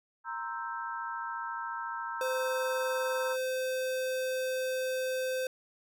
sine chord, C dominant seventh, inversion third, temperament equal, 932.3 / 1046.5 / 1318.5 / 1568 Hz, Bb5 / C6 / E6 / G6, 0 / 0 / 0 / 0 cents, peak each -38 / -44 / -39 / -41 dBFS, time 0.24-3.37 s, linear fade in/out 50 ms
square tone, 516 Hz, C5, 24 cents flat, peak -31 dBFS, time 2.21-5.47 s, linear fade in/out 2 ms
effects none

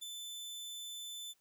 sawtooth tone with ADSR envelope, 3520 Hz, A7, in tune, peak -38 dBFS, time 0.01-1.34 s, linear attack 17 ms, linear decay 19 ms, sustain -2 dB, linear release 34 ms, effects white hiss -75 dBFS RMS until 1.4 s

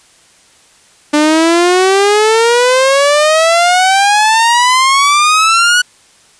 sawtooth exponential sweep, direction up, 294.5 to 1480 Hz, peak -3 dBFS, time 1.13-5.82 s, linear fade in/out 10 ms, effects white hiss -46 dBFS RMS until 6.39 s + resampled to 22050 Hz

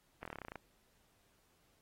slowing click train, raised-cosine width 0.5 ms, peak -29 dBFS, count 12, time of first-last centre 0.23-0.557 s, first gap 23 ms, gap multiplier 1.05, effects pink hiss -73 dBFS RMS until 1.81 s + AAC 48 kbps

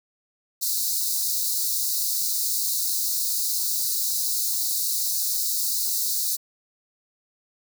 white high-pass noise, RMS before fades -25 dBFS, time 0.61-6.37 s, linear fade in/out 20 ms, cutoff 3900 Hz, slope 96 dB/octave, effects none

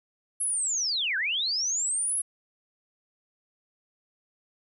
sine linear two-way sweep, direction down then up, 11000 to 1480 to 11000 Hz, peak -25 dBFS, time 0.4-2.22 s, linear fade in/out 10 ms, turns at 1.17 s, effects none

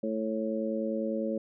harmonic tone, 110 Hz, A2, in tune, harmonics 2 / 3 / 4 / 5, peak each -32 / -36 / -37 / -33 dBFS, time 0.03-1.38 s, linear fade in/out 5 ms, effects none

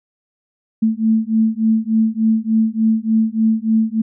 sine beating tone pair, 219.9 / 223.3 Hz, A3 / A3, -1 / +26 cents, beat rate 3.4 Hz, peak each -16 dBFS, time 0.82-4.02 s, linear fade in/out 10 ms, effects none

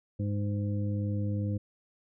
harmonic tone, 102.4 Hz, G#2, 24 cents flat, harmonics 1 / 2 / 3 / 5, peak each -29 / -35 / -39 / -43 dBFS, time 0.19-1.58 s, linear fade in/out 10 ms, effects none

